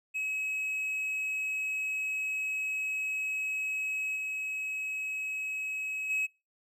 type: tone with level steps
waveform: triangle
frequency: 2560 Hz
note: D#7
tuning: 49 cents sharp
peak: -29 / -31 / -26 dBFS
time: 0.14-6.27 s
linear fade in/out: 20 ms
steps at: 4.15 / 6.09 s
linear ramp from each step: 20 ms
effects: noise-tail reverb RT60 0.3 s tail -26 dB re dry